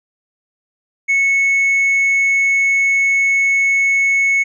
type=tone with tanh clipping; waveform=sine; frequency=2203 Hz; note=C#7; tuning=11 cents flat; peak=-12 dBFS; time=1.08-4.44 s; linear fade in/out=20 ms; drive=2 dB; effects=none